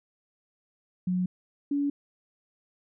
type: tone pair in turn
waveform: sine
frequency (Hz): 181.9 / 284.8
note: F#3 / C#4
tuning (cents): -29 / +47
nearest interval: minor sixth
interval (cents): 776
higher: second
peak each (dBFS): -24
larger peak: neither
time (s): 1.07-1.26 / 1.71-1.9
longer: neither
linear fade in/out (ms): 5
effects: none